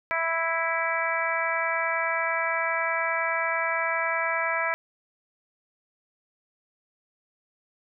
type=harmonic tone; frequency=329.6 Hz; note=E4; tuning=in tune; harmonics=2 / 3 / 4 / 5 / 6 / 7; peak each=-31 / -31 / -31 / -31 / -31 / -31 dBFS; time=0.11-4.74 s; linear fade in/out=0 ms; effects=none

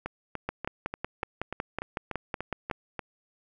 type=two click trains; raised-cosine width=0.5 ms; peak=-18 / -15 dBFS; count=11 / 13; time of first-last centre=0.06-2.993 / 0.49-2.712 s; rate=3.41 / 5.4 Hz; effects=none

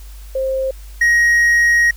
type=tone pair in turn; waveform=sine / triangle; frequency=529 / 1885.1 Hz; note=C5 / A#6; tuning=+19 / +19 cents; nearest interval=octave + minor seventh; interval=2200 cents; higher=second; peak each=-16 / -8 dBFS; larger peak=second; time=0.35-0.71 / 1.01-1.91 s; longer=second; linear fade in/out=5 ms; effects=added 50 Hz sine -32 dBFS peak until 1.96 s + white hiss -46 dBFS RMS until 1.96 s

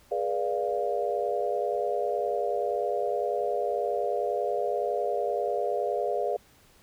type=chord; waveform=sine; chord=G# diminished seventh; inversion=none; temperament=equal with one note detuned; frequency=415.3 / 485.4 / 587.3 / 698.5 Hz; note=G#4 / B4 / D5 / F5; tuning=0 / -30 / 0 / 0 cents; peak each=-31 dBFS; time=0.11-6.37 s; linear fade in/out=10 ms; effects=pink hiss -59 dBFS RMS until 6.82 s

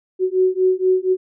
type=beating tone pair; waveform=sine; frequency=370 / 374.2 Hz; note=F#4 / F#4; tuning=0 / +20 cents; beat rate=4.2 Hz; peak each=-17 dBFS; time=0.19-1.17 s; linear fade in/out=50 ms; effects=none

